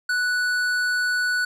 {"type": "tone with tanh clipping", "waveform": "sine", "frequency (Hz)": 1480, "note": "F#6", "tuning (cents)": 0, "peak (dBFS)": -22, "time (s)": [0.09, 1.45], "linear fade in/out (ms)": 5, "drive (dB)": 13, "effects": []}